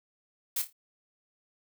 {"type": "noise with echo", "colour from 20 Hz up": "blue", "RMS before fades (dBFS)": -30, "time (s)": [0.56, 0.62], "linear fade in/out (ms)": 5, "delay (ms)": 27, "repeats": 4, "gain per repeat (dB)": -9, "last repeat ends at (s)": 0.728, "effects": []}